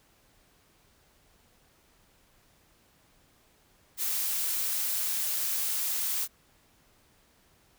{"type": "noise", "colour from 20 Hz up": "blue", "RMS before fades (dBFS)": -30, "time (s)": [3.97, 6.28], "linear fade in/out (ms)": 50, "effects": ["pink hiss -64 dBFS RMS until 7.78 s"]}